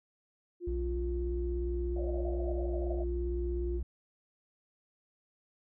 sine tone, 350.7 Hz, F4, 7 cents sharp, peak -35 dBFS, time 0.6-3.81 s, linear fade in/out 50 ms
triangle tone with vibrato, 61.2 Hz, B1, 15 cents flat, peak -30 dBFS, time 0.67-3.83 s, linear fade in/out 5 ms, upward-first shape square, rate 17 Hz, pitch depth 77 cents each way
pink band-pass noise, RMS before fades -43 dBFS, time 1.96-3.04 s, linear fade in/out 5 ms, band 560 to 680 Hz, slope 96 dB/octave
effects none

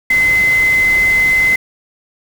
sine tone in noise, 2050 Hz, C7, 36 cents flat, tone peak -9 dBFS, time 0.1-1.56 s, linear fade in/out 5 ms, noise pink, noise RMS -26 dBFS, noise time 0.1-1.56 s, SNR +14 dB, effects none

